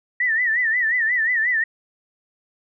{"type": "tone with vibrato", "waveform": "sine", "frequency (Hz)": 1879, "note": "A#6", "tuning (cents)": 13, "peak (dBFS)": -17, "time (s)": [0.2, 1.64], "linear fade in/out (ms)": 5, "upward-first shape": "sine", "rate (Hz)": 5.6, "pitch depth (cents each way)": 120, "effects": []}